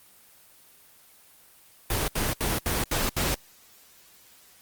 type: noise bursts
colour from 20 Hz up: pink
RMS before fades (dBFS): -26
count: 6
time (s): 1.9-3.345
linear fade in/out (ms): 2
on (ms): 180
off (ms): 73
effects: white hiss -55 dBFS RMS until 4.61 s + Opus 24 kbps